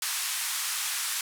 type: band-pass noise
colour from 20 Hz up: white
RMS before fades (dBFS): -31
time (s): 0.02-1.21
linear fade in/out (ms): 2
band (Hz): 1000 to 12000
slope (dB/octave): 24
effects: none